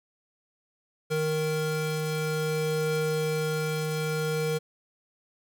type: tone pair together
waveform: square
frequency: 155.58 / 466.2 Hz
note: D#3 / A#4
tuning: 0 / 0 cents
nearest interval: octave + perfect fifth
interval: 1900 cents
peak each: -30 / -29 dBFS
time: 1.1-4.59 s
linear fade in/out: 20 ms
effects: none